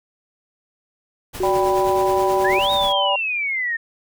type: noise with tremolo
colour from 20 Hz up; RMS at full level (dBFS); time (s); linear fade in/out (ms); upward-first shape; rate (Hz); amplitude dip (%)
pink; -31; 1.33-2.93; 20; triangle; 9.4; 55
type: tone with pitch glide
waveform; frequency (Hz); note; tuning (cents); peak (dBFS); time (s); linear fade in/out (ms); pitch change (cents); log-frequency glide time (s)
sine; 371.2 to 375.5; F#4 to F#4; +6 to +26; -19; 1.4-2.59; 5; +20; 1.67-2.39
type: chord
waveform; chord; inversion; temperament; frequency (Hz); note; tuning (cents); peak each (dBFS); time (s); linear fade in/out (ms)
sine; G major; second; equal with one note detuned; 580.2 / 784 / 987.8; D5 / G5 / B5; -21 / 0 / 0; -22; 1.43-3.16; 5
type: exponential two-way sweep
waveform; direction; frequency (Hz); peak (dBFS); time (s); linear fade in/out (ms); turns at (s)
sine; up then down; 1608 to 3792 to 1806; -20; 2.44-3.77; 10; 2.71
effects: none